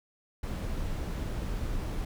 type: noise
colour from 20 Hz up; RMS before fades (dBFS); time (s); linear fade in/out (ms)
brown; -33; 0.43-2.05; 5
effects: none